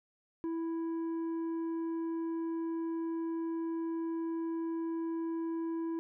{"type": "tone with tanh clipping", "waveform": "sine", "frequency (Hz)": 329.6, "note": "E4", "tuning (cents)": 0, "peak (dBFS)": -34, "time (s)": [0.44, 5.99], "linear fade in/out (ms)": 0, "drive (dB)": 6, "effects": []}